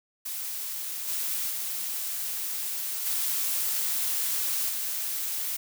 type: noise with level steps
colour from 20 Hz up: blue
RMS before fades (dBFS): -34 / -30 / -32 / -28 / -31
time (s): 0.25-5.57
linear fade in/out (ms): 10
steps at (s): 1.07 / 1.49 / 3.05 / 4.68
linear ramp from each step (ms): 20
effects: none